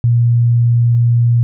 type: tone pair in turn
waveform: sine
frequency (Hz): 118.7 / 118.7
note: A#2 / A#2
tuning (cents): +32 / +32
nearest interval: unison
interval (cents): 0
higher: neither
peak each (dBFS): -8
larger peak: neither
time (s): 0.04-0.95 / 0.95-1.43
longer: first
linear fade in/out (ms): 0
effects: none